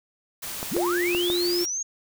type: noise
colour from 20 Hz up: white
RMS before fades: -34 dBFS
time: 0.42-1.66 s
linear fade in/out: 10 ms
type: clicks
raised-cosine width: 1 ms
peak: -17 dBFS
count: 4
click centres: 0.629 / 0.766 / 1.149 / 1.301 s
type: linear sweep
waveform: sine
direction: up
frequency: 124.6 to 6645 Hz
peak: -26 dBFS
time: 0.71-1.83 s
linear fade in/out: 10 ms
type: tone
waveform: sine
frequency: 351.1 Hz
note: F4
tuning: 9 cents sharp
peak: -23 dBFS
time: 0.74-1.65 s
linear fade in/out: 20 ms
effects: none